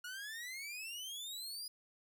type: exponential sweep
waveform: sawtooth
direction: up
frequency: 1430 to 4978 Hz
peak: -40 dBFS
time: 0.04-1.68 s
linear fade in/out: 5 ms
effects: none